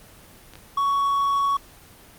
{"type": "clicks", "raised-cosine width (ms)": 0.2, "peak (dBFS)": -25, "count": 2, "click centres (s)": [0.536, 0.555]}
{"type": "tone", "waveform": "triangle", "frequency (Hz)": 1117, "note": "C#6", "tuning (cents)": 13, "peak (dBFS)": -17, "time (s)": [0.77, 1.57], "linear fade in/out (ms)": 5}
{"effects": ["pink hiss -48 dBFS RMS until 2.18 s", "Opus 24 kbps"]}